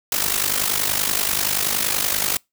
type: noise with amplitude modulation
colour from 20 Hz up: white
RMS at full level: -18 dBFS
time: 0.12-2.37 s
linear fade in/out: 2 ms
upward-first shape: sine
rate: 50.5 Hz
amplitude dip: 75%
effects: noise-tail reverb RT60 0.2 s tail -26 dB re dry